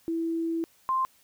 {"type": "tone pair in turn", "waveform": "sine", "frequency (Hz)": [330, 1047.7], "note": ["E4", "C6"], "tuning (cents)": [2, 2], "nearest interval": "octave + minor sixth", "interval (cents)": 2000, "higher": "second", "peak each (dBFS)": [-26, -23], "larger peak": "second", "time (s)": [[0.08, 0.64], [0.89, 1.05]], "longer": "first", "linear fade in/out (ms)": 0, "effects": ["white hiss -62 dBFS RMS until 1.23 s"]}